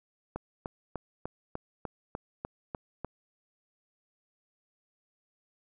click train, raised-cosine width 1 ms, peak -21 dBFS, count 10, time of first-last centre 0.36-3.047 s, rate 3.35 Hz, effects none

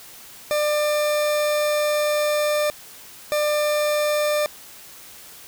40% pulse tone pair in turn, 597 / 597 Hz, D5 / D5, +28 / +28 cents, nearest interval unison, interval 0 cents, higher neither, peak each -18 dBFS, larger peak neither, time 0.51-2.7 / 3.32-4.46 s, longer first, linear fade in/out 0 ms, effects white hiss -43 dBFS RMS until 5.47 s

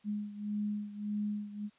sine beating tone pair, 207.7 / 209.4 Hz, G#3 / G#3, 0 / +15 cents, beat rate 1.7 Hz, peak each -35 / -39 dBFS, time 0.04-1.7 s, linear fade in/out 50 ms, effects white hiss -67 dBFS RMS until 1.78 s + resampled to 8000 Hz

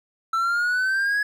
triangle exponential sweep, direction up, 1325 to 1688 Hz, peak -18 dBFS, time 0.33-1.23 s, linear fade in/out 5 ms, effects none

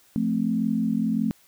sine chord, F major, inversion none, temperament equal, 174.61 / 220 / 261.6 Hz, F3 / A3 / C4, 0 / 0 / 0 cents, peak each -29 / -23 / -27 dBFS, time 0.16-1.31 s, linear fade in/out 0 ms, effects white hiss -58 dBFS RMS until 1.47 s

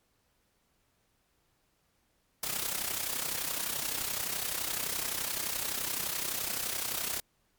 white noise with amplitude modulation, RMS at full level -31 dBFS, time 2.43-7.2 s, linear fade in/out 2 ms, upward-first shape sine, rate 31.7 Hz, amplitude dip 65%, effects pink hiss -73 dBFS RMS until 7.58 s + MP3 96 kbps

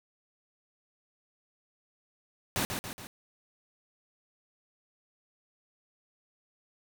pink noise with echo, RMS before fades -30 dBFS, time 2.56-2.65 s, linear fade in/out 0 ms, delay 140 ms, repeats 3, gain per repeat -5 dB, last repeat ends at 3.07 s, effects none

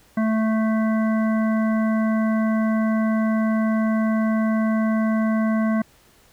harmonic tone, 220 Hz, A3, in tune, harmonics 1 / 3 / 5 / 7 / 9, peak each -18 / -28 / -32 / -35 / -37 dBFS, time 0.17-5.82 s, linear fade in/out 5 ms, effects pink hiss -55 dBFS RMS until 6.32 s

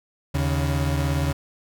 35% pulse tone pair together, 78.51 / 140 Hz, D#2 / C#3, +16 / +18 cents, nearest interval minor seventh, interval 1002 cents, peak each -22 dBFS, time 0.34-1.33 s, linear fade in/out 10 ms, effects none

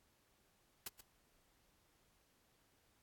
white noise with echo, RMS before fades -43 dBFS, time 0.86-0.88 s, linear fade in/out 5 ms, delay 130 ms, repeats 1, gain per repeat -13 dB, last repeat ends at 1.01 s, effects pink hiss -75 dBFS RMS until 3.02 s + AAC 64 kbps

